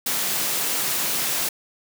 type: high-pass noise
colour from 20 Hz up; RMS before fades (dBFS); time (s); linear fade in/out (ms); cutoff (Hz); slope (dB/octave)
white; -24; 0.06-1.49; 5; 120; 48
effects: none